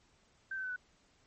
sine tone with pitch steps, 1560 / 1535 / 1510.3 / 1486.1 Hz, G6 / G6 / F#6 / F#6, -9 / -37 / +35 / +7 cents, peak -36 dBFS, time 0.51-0.762 s, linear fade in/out 5 ms, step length 63 ms, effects pink hiss -69 dBFS RMS until 1.26 s + MP3 32 kbps

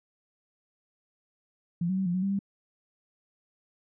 sine tone with pitch steps, 171.9 / 188.2 / 191.4 / 175 / 185.2 / 196.2 / 197.8 Hz, F3 / F#3 / G3 / F3 / F#3 / G3 / G3, -27 / +30 / -41 / +4 / +2 / +2 / +16 cents, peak -25 dBFS, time 1.81-2.391 s, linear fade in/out 5 ms, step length 83 ms, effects none

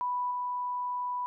sine tone with level steps, 987.8 Hz, B5, in tune, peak -28 / -30 dBFS, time 0.01-1.26 s, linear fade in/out 0 ms, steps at 0.31 s, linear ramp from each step 2 ms, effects none

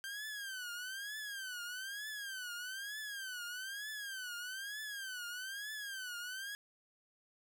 sawtooth tone with vibrato, 1568 Hz, G6, in tune, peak -38 dBFS, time 0.04-6.55 s, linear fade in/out 0 ms, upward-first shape triangle, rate 1.1 Hz, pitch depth 190 cents each way, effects none

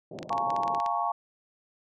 white band-pass noise, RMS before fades -42 dBFS, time 0.11-0.79 s, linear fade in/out 5 ms, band 110 to 670 Hz, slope 48 dB/octave
clicks, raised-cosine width 0.2 ms, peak -22 dBFS, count 12, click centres 0.188 / 0.229 / 0.294 / 0.329 / 0.38 / 0.504 / 0.564 / 0.634 / 0.679 / 0.748 / 0.801 / 0.862 s
sine chord, Bb minor seventh, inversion second, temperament equal with one note detuned, 698.5 / 830.6 / 916.8 / 1108.7 Hz, F5 / Ab5 / Bb5 / Db6, 0 / 0 / -29 / 0 cents, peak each -31 / -32 / -32 / -30 dBFS, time 0.3-1.12 s, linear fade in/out 5 ms
effects none

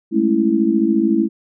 sine chord, A major seventh, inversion third, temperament just, 206.2 / 220 / 275 / 330 Hz, G#3 / A3 / C#4 / E4, -12 / 0 / -14 / +2 cents, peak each -21 / -18 / -21 / -16 dBFS, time 0.11-1.29 s, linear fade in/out 50 ms, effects none

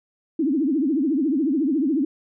sine tone with vibrato, 290.3 Hz, D4, 20 cents flat, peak -18 dBFS, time 0.39-2.05 s, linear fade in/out 5 ms, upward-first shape triangle, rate 14 Hz, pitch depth 290 cents each way, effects none

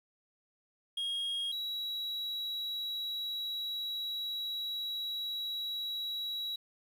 triangle tone pair in turn, 3268 / 3886 Hz, G#7 / B7, -29 / -29 cents, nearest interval minor third, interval 300 cents, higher second, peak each -31 / -33 dBFS, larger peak first, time 0.97-1.52 / 1.52-6.56 s, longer second, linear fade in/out 5 ms, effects 10-bit

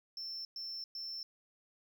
triangle tone bursts, 5360 Hz, E8, 28 cents sharp, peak -38 dBFS, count 3, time 0.17-1.23 s, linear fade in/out 2 ms, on 280 ms, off 110 ms, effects tanh soft clip ceiling -35 dBFS + 12-bit

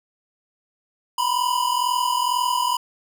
square tone pair together, 967 / 1009.1 Hz, B5 / B5, -37 / +37 cents, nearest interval minor second, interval 74 cents, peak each -23 dBFS, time 1.18-2.77 s, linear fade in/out 5 ms, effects none

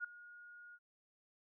sine tone with ADSR envelope, 1436 Hz, F6, 48 cents sharp, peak -35 dBFS, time 0-0.79 s, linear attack 43 ms, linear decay 4 ms, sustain -18 dB, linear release 49 ms, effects none

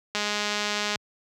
click train, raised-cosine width 0.2 ms, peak -10 dBFS, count 169, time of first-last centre 0.15-0.958 s, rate 208 Hz, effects high-pass 80 Hz 12 dB/octave

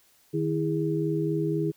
sine tone cluster, 154.4 / 326.4 / 410.4 Hz, D#3 / E4 / G#4, -13 / -17 / -21 cents, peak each -28 / -28 / -29 dBFS, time 0.33-1.72 s, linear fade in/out 20 ms, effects white hiss -62 dBFS RMS until 1.76 s

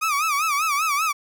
30% pulse tone with vibrato, 1214 Hz, D#6, 43 cents flat, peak -17 dBFS, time 0.01-1.13 s, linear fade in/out 20 ms, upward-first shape sine, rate 5.1 Hz, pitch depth 140 cents each way, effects none

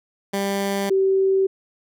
15% pulse / sine tone pair in turn, 198.1 / 384.9 Hz, G3 / G4, +18 / -32 cents, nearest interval major seventh, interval 1150 cents, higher second, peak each -15 dBFS, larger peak neither, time 0.33-0.9 / 0.9-1.47 s, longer neither, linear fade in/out 10 ms, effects none

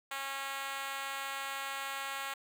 5% pulse tone with high-pass filter, 273.5 Hz, C#4, 23 cents flat, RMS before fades -39 dBFS, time 0.11-2.34 s, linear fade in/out 5 ms, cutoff 870 Hz, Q 1.3, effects none

